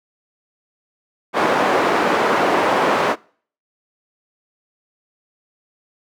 white band-pass noise, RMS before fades -17 dBFS, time 1.33-3.16 s, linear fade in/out 50 ms, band 300 to 1000 Hz, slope 12 dB/octave, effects noise-tail reverb RT60 0.5 s tail -25 dB re dry

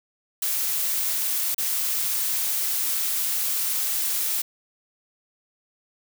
blue noise with dropouts, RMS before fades -25 dBFS, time 0.42-4.42 s, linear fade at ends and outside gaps 5 ms, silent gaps 1.546-1.58 s, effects none

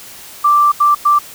sine tone bursts at uneven times, 1174.7 Hz, D6, in tune, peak -7 dBFS, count 3, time 0.44-0.72 / 0.8-0.95 / 1.05-1.19 s, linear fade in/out 10 ms, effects white hiss -35 dBFS RMS until 1.34 s

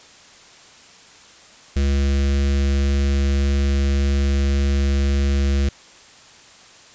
square tone with notch filter, 69.3 Hz, C#2, in tune, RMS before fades -18 dBFS, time 1.76-5.69 s, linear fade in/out 5 ms, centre 900 Hz, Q 0.74, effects white hiss -46 dBFS RMS until 6.94 s + resampled to 16000 Hz

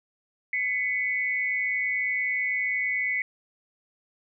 sine tone pair together, 2008 / 2217 Hz, B6 / C#7, +28 / 0 cents, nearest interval major second, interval 172 cents, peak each -27 dBFS, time 0.53-3.22 s, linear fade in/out 2 ms, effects none

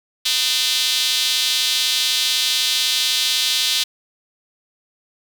square tone with high-pass filter, 138 Hz, C#3, 7 cents flat, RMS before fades -19 dBFS, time 0.25-3.84 s, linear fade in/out 10 ms, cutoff 3600 Hz, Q 2.8, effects none

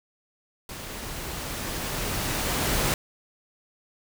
pink noise with level ramp, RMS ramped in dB -38 to -24 dBFS, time 0.69-2.94 s, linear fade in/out 2 ms, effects none

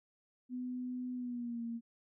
sine tone with pitch glide, 250.4 to 232.3 Hz, B3 to A#3, +24 to -6 cents, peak -37 dBFS, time 0.49-1.81 s, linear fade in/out 50 ms, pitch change -130 cents, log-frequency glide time 1.14-1.63 s, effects none

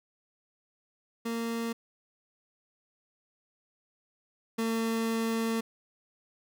30% pulse tone pair in turn, 230.4 / 226.4 Hz, A#3 / A3, -20 / +50 cents, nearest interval unison, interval 30 cents, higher first, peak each -28 / -25 dBFS, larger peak second, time 1.25-1.73 / 4.58-5.61 s, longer second, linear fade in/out 10 ms, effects none

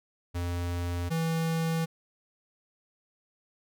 square tone pair in turn, 87.31 / 163.49 Hz, F2 / E3, 0 / -14 cents, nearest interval major seventh, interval 1086 cents, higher second, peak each -30 / -27 dBFS, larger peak second, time 0.34-1.1 / 1.1-1.86 s, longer neither, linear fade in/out 20 ms, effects none

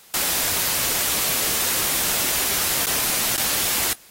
white noise with dropouts, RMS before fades -22 dBFS, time 0.14-3.93 s, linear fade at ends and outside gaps 0 ms, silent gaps 2.856-2.868 / 3.362-3.378 s, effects white hiss -49 dBFS RMS until 4.1 s + AAC 48 kbps

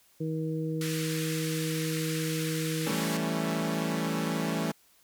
harmonic tone, 158.9 Hz, D#3, 37 cents sharp, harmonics 1 / 2 / 3, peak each -31 / -34 / -36 dBFS, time 0.2-2.92 s, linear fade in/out 10 ms
pink band-pass noise, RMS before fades -38 dBFS, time 0.81-3.17 s, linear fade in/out 2 ms, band 1500 to 14000 Hz, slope 24 dB/octave
sawtooth chord, A dominant seventh, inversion second, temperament equal, 164.81 / 196 / 220 / 277.2 Hz, E3 / G3 / A3 / C#4, 0 / 0 / 0 / 0 cents, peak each -28 / -32 / -29 / -31 dBFS, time 2.86-4.72 s, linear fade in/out 10 ms
effects white hiss -63 dBFS RMS until 5.03 s

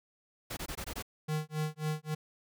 pink noise bursts, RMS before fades -39 dBFS, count 6, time 0.5-1.026 s, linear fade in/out 10 ms, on 71 ms, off 20 ms
square tone with tremolo, 154.1 Hz, D#3, 16 cents flat, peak -30 dBFS, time 1.28-2.15 s, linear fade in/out 10 ms, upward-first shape sine, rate 3.7 Hz, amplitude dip 100%
effects none

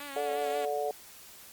5% pulse tone with vibrato, 281.8 Hz, C#4, 29 cents sharp, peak -28 dBFS, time 0-0.65 s, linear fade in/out 2 ms, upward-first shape sine, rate 5.6 Hz, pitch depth 51 cents each way
harmonic tone, 145.6 Hz, D3, 15 cents flat, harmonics 3 / 4 / 5, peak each -33 / -34 / -33 dBFS, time 0.16-0.91 s, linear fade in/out 2 ms
effects white hiss -51 dBFS RMS until 1.52 s + Opus 32 kbps

